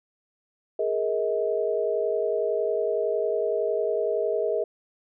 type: chord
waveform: sine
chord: Ab suspended second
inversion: none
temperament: equal with one note detuned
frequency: 415.3 / 466.2 / 637.2 Hz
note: Ab4 / Bb4 / Eb5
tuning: 0 / 0 / +41 cents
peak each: -27 dBFS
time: 0.79-4.64 s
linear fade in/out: 5 ms
effects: none